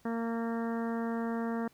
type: harmonic tone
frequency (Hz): 230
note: A#3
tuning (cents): -23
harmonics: 1 / 2 / 3 / 4 / 5 / 6 / 7 / 8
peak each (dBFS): -32 / -38 / -42 / -44 / -46 / -48 / -49 / -50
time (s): 0.05-1.68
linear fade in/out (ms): 5
effects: pink hiss -65 dBFS RMS until 1.73 s